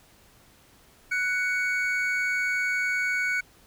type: tone pair together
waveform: triangle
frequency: 1486 / 2235 Hz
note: F#6 / C#7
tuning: +7 / +14 cents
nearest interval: perfect fifth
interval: 707 cents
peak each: -25 dBFS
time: 1.11-3.41 s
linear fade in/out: 10 ms
effects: pink hiss -57 dBFS RMS until 3.66 s